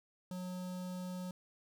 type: tone with notch filter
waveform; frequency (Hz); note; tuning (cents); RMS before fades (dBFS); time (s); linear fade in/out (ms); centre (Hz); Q
square; 182.1; F#3; -27; -42; 0.31-1.31; 2; 2100; 1.1
effects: none